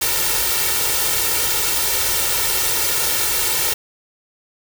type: noise with comb filter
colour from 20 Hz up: white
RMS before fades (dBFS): -19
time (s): 0.01-3.74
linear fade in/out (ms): 10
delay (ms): 2.2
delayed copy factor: +0.8
effects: none